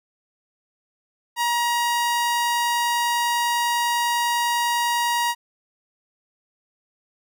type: tone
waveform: sawtooth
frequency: 950 Hz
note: A#5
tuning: 33 cents sharp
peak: -16 dBFS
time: 1.36-5.35 s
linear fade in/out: 50 ms
effects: none